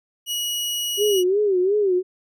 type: tone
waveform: sawtooth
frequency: 2910 Hz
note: F#7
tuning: 29 cents flat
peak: -20 dBFS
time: 0.26-1.24 s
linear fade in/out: 50 ms
type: tone with vibrato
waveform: sine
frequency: 390 Hz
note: G4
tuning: 9 cents flat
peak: -16 dBFS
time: 0.97-2.03 s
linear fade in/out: 50 ms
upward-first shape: sine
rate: 2.8 Hz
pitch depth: 140 cents each way
effects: none